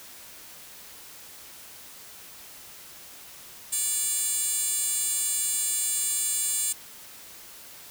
10% pulse tone with high-pass filter, 579 Hz, D5, 25 cents flat, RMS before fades -27 dBFS, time 3.72-6.73 s, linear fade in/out 10 ms, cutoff 7500 Hz, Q 2.1, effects white hiss -46 dBFS RMS until 7.9 s

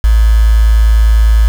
sine tone with quantisation, 55 Hz, A1, in tune, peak -4 dBFS, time 0.04-1.48 s, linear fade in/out 0 ms, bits 4, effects none

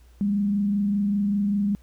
sine tone with frequency modulation, 202.6 Hz, G#3, 43 cents flat, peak -20 dBFS, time 0.21-1.75 s, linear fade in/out 0 ms, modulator 25.1 Hz, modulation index 0.3, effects added 60 Hz sine -49 dBFS peak until 1.82 s + pink hiss -62 dBFS RMS until 1.82 s

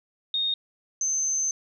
sine tone pair in turn, 3700 / 6223 Hz, A#7 / G8, -14 / -14 cents, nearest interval major sixth, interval 900 cents, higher second, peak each -23 dBFS, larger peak neither, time 0.34-0.54 / 1.01-1.51 s, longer second, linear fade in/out 2 ms, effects none

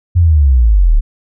sine linear sweep, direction down, 90.1 to 33.12 Hz, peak -5 dBFS, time 0.15-1.01 s, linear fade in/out 20 ms, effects none

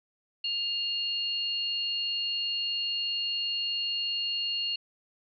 sine tone pair together, 2812 / 4323 Hz, F7 / C#8, +11 / -44 cents, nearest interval perfect fifth, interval 745 cents, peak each -30 / -32 dBFS, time 0.44-4.76 s, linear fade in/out 5 ms, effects none

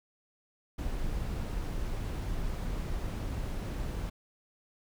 brown noise, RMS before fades -34 dBFS, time 0.78-4.1 s, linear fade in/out 10 ms, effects none

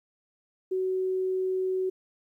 sine tone, 374.3 Hz, F#4, 20 cents sharp, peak -25 dBFS, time 0.71-1.9 s, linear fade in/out 10 ms, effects 11-bit

